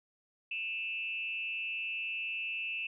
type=tone with frequency modulation; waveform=sine; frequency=2650 Hz; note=E7; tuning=9 cents sharp; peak=-34 dBFS; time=0.51-2.87 s; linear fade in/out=5 ms; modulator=204 Hz; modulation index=0.61; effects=none